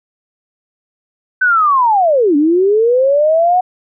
sine linear two-way sweep, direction down then up, 1535 to 281.4 to 742 Hz, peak -8 dBFS, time 1.41-3.61 s, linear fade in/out 10 ms, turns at 2.36 s, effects none

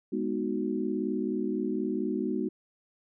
sine chord, G# minor seventh, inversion none, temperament equal, 207.7 / 246.9 / 311.1 / 370 Hz, G#3 / B3 / D#4 / F#4, 0 / 0 / 0 / 0 cents, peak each -33 dBFS, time 0.12-2.49 s, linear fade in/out 10 ms, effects none

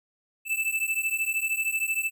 square beating tone pair, 2634 / 2647 Hz, E7 / E7, -2 / +7 cents, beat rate 13 Hz, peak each -29 dBFS, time 0.45-2.11 s, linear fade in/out 50 ms, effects none

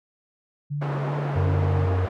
sine tone with vibrato, 143.5 Hz, D3, 40 cents flat, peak -25 dBFS, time 0.7-1.87 s, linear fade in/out 20 ms, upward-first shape sine, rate 2.6 Hz, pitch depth 30 cents each way
pink band-pass noise, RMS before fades -32 dBFS, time 0.81-2.09 s, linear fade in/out 10 ms, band 300 to 1100 Hz, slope 12 dB/octave
harmonic tone, 92.5 Hz, F#2, in tune, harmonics 1 / 3 / 5, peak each -20 / -40 / -33 dBFS, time 1.35-2.07 s, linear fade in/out 20 ms
effects none

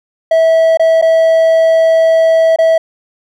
triangle tone with dropouts, 651 Hz, E5, 22 cents flat, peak -4 dBFS, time 0.31-2.78 s, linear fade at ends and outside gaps 5 ms, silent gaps 0.773-0.795 / 1.015-1.023 / 2.561-2.586 s, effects none

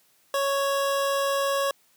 25% pulse tone, 554.4 Hz, C#5, in tune, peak -19 dBFS, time 0.34-1.71 s, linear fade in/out 2 ms, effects white hiss -63 dBFS RMS until 1.96 s + high-pass 100 Hz 12 dB/octave

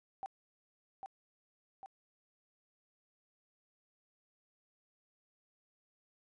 sine tone with echo, 775 Hz, G5, 20 cents flat, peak -38 dBFS, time 0.23-0.26 s, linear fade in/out 0 ms, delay 800 ms, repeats 2, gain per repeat -4 dB, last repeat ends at 1.86 s, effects resampled to 22050 Hz

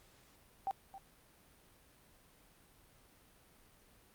sine tone with echo, 780 Hz, G5, 9 cents flat, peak -33 dBFS, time 0.67-0.71 s, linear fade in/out 0 ms, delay 270 ms, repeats 1, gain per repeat -14 dB, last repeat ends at 0.98 s, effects pink hiss -65 dBFS RMS until 4.14 s + Opus 48 kbps

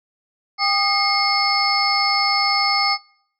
sine tone cluster, 795 / 1225 / 2147 / 4441 / 5200 Hz, G5 / D#6 / C7 / C#8 / E8, +24 / -27 / +44 / +2 / -24 cents, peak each -22 dBFS, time 0.58-2.98 s, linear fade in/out 50 ms, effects noise-tail reverb RT60 0.6 s tail -22 dB re dry + tanh soft clip ceiling -5 dBFS

